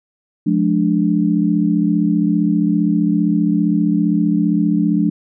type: chord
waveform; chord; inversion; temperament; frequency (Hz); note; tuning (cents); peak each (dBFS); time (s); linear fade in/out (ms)
sine; D diminished; first; just; 176.2 / 211.4 / 293.7; F3 / Ab3 / D4; +16 / +31 / 0; -17; 0.46-5.1; 10
effects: none